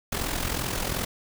pink noise with amplitude modulation, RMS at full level -26 dBFS, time 0.12-1.05 s, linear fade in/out 5 ms, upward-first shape sine, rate 42.7 Hz, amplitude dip 65%, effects none

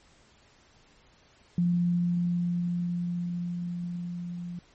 sine tone with level ramp, 174.61 Hz, F3, in tune, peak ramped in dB -21 to -34 dBFS, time 1.58-4.59 s, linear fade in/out 2 ms, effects pink hiss -60 dBFS RMS until 4.74 s + MP3 32 kbps

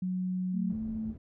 sine tone, 183.8 Hz, F#3, 11 cents flat, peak -29 dBFS, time 0.02-0.73 s, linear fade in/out 5 ms
sine tone with vibrato, 220.2 Hz, A3, 2 cents sharp, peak -32 dBFS, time 0.52-1.15 s, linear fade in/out 50 ms, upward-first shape triangle, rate 3.2 Hz, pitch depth 11 cents each way
white low-pass noise, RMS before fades -45 dBFS, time 0.69-1.18 s, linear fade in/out 10 ms, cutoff 140 Hz, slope 12 dB/octave
effects none

